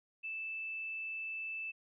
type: tone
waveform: sine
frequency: 2637 Hz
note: E7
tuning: in tune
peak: -38 dBFS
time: 0.23-1.72 s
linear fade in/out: 20 ms
effects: none